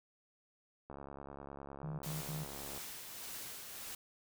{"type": "click train", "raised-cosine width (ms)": 1, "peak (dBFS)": -34, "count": 132, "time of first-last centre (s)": [0.9, 2.777], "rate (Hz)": 69.8}
{"type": "tone bursts", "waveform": "sine", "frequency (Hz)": 155.56, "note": "D#3", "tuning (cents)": 0, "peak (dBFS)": -39, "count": 3, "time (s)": [1.83, 2.442], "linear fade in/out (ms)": 10, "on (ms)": 160, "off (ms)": 66}
{"type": "noise with tremolo", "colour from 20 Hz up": "white", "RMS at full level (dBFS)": -45, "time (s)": [2.03, 3.95], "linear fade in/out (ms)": 5, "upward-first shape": "triangle", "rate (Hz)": 1.7, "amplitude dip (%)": 40}
{"effects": []}